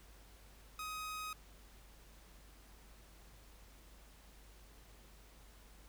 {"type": "tone", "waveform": "sawtooth", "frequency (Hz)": 1258, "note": "D#6", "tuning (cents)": 19, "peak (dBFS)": -38, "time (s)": [0.79, 1.33], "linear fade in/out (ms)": 2, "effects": ["added 50 Hz sine -59 dBFS peak until 5.88 s", "pink hiss -63 dBFS RMS until 5.88 s"]}